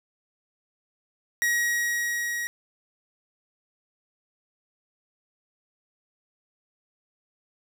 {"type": "tone with level ramp", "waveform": "45% pulse", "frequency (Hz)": 1900, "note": "A#6", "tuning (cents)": 33, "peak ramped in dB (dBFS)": [-21, -28], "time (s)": [1.42, 2.47], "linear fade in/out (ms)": 0, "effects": []}